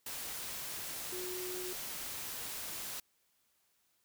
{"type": "tone in noise", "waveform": "sine", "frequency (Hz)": 364.6, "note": "F#4", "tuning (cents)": -25, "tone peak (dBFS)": -41, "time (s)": [1.12, 1.73], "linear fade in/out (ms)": 5, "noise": "white", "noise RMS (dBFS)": -42, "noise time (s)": [0.06, 3], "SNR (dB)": -2, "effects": ["white hiss -75 dBFS RMS until 4.04 s"]}